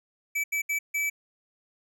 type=tone bursts at uneven times; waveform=square; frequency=2304 Hz; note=D7; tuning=34 cents flat; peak=-26 dBFS; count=4; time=0.35-0.44 / 0.52-0.62 / 0.69-0.79 / 0.94-1.1 s; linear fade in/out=10 ms; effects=none